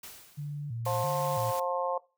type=noise with exponential decay; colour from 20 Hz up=white; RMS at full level=-43 dBFS; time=0.03-0.82 s; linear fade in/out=5 ms; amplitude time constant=170 ms
type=tone with vibrato; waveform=sine; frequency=130 Hz; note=C3; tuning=11 cents flat; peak=-33 dBFS; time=0.37-1.52 s; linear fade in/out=20 ms; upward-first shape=square; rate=1.5 Hz; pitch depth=200 cents each way
type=noise; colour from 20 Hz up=white; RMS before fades=-42 dBFS; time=0.85-1.6 s; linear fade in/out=5 ms
type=harmonic tone; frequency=177.3 Hz; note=F3; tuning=26 cents sharp; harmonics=3 / 4 / 5 / 6; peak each=-31 / -36 / -34 / -34 dBFS; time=0.86-1.98 s; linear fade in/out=5 ms
effects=noise-tail reverb RT60 0.3 s tail -20 dB re dry